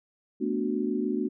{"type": "chord", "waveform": "sine", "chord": "B minor seventh", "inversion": "third", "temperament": "equal", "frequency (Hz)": [220, 246.9, 293.7, 370], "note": ["A3", "B3", "D4", "F#4"], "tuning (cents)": [0, 0, 0, 0], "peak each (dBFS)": -31, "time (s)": [0.4, 1.29], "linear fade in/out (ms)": 20, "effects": []}